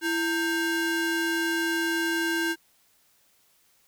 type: ring-modulated tone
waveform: square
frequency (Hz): 622.3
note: D#5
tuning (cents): 0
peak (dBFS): -22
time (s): 0.01-2.56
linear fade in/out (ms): 50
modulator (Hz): 955
effects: white hiss -64 dBFS RMS until 3.87 s